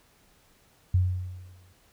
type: tone with exponential decay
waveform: sine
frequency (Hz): 91.2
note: F#2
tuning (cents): -24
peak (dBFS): -17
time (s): 0.94-1.73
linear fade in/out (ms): 5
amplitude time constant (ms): 170
effects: pink hiss -62 dBFS RMS until 1.92 s